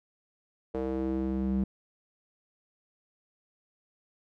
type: tone with band-pass filter sweep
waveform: square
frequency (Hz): 65.41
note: C2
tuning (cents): 0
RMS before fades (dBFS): -30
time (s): 0.74-1.64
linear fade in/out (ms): 5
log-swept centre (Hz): 460 to 200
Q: 2.7
effects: none